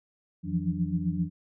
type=tone cluster; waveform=sine; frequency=85.9 / 164.5 / 172 / 179.8 / 291.3 Hz; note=F2 / E3 / F3 / F#3 / D4; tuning=-28 / -3 / -26 / -49 / -14 cents; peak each=-37 / -31 / -32 / -30 / -37 dBFS; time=0.43-1.3 s; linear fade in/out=50 ms; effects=none